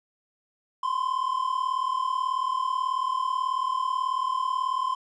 triangle tone pair together, 1021.7 / 1060 Hz, C6 / C6, -42 / +22 cents, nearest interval minor second, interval 64 cents, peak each -25 / -26 dBFS, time 0.83-4.95 s, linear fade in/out 5 ms, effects resampled to 22050 Hz + 10-bit

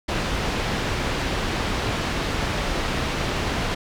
pink low-pass noise, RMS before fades -25 dBFS, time 0.08-3.75 s, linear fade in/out 10 ms, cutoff 4200 Hz, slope 12 dB/octave, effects none

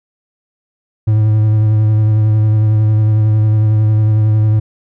triangle tone with vibrato, 107.8 Hz, A2, 35 cents flat, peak -6 dBFS, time 1.07-4.6 s, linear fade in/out 10 ms, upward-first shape sine, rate 11 Hz, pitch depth 22 cents each way, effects none

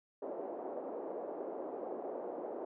white band-pass noise, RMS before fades -42 dBFS, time 0.22-2.65 s, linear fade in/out 5 ms, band 320 to 640 Hz, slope 24 dB/octave, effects none

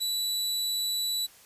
sawtooth tone, 3949 Hz, B7, 1 cent flat, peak -24 dBFS, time 0-1.27 s, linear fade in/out 20 ms, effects white hiss -55 dBFS RMS until 1.45 s + resampled to 32000 Hz

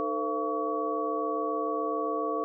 sine tone cluster, 306.2 / 447.9 / 515 / 681 / 1129 Hz, D#4 / A4 / C5 / F5 / C#6, -28 / +31 / -28 / -44 / +31 cents, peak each -35 / -32 / -36 / -35 / -32 dBFS, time 0-2.44 s, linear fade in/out 0 ms, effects none

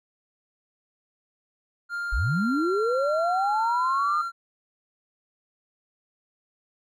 triangle tone with pitch glide, 1400 to 1372 Hz, F6 to F6, +4 to -31 cents, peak -26 dBFS, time 1.89-4.32 s, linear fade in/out 50 ms, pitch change -35 cents, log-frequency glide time 2.23-2.68 s
sine linear sweep, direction up, 34.65 to 1237 Hz, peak -22 dBFS, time 2.12-4.22 s, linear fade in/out 10 ms
effects none

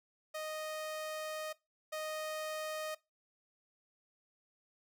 sawtooth tone pair in turn, 621 / 621 Hz, D#5 / D#5, -3 / -3 cents, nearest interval unison, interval 0 cents, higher neither, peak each -35 / -34 dBFS, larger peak second, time 0.34-1.53 / 1.92-2.95 s, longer first, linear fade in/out 10 ms, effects noise-tail reverb RT60 0.2 s tail -19 dB re dry

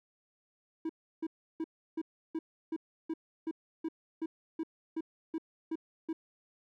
triangle tone bursts, 322.6 Hz, E4, 37 cents flat, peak -30 dBFS, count 15, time 0.85-6.13 s, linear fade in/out 5 ms, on 44 ms, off 330 ms, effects none

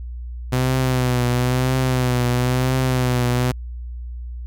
sawtooth tone with vibrato, 126.3 Hz, B2, 39 cents sharp, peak -13 dBFS, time 0.52-3.52 s, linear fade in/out 10 ms, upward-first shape triangle, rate 1 Hz, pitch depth 57 cents each way, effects added 60 Hz sine -28 dBFS peak until 4.46 s

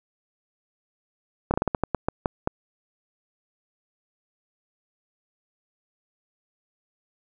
slowing click train, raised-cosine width 1 ms, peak -8 dBFS, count 11, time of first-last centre 1.51-2.474 s, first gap 29 ms, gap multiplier 1.25, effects none

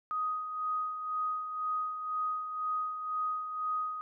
sine tone with tremolo, 1250 Hz, D#6, 8 cents sharp, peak -29 dBFS, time 0.11-4.01 s, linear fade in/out 0 ms, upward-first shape sine, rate 2 Hz, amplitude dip 55%, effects none

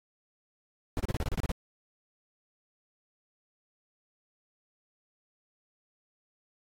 brown noise bursts, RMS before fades -29 dBFS, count 10, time 0.97-1.517 s, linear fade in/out 0 ms, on 25 ms, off 33 ms, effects AAC 48 kbps

